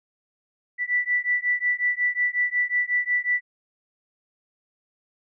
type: beating tone pair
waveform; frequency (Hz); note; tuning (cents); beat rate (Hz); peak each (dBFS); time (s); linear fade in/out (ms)
sine; 1966 / 1971.5; B6 / B6; -8 / -4; 5.5; -24; 0.78-3.41; 50
effects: none